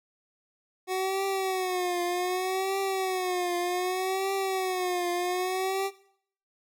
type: tone with vibrato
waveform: 25% pulse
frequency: 370 Hz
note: F#4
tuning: in tune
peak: -23 dBFS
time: 0.87-5.91 s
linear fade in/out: 50 ms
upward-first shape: triangle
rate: 0.65 Hz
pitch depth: 98 cents each way
effects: noise-tail reverb RT60 0.6 s tail -17 dB re dry